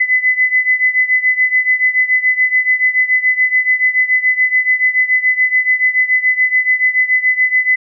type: beating tone pair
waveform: sine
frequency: 2012 / 2019 Hz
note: B6 / B6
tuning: +32 / +38 cents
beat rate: 7 Hz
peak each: -12 / -15 dBFS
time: 0-7.76 s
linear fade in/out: 10 ms
effects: none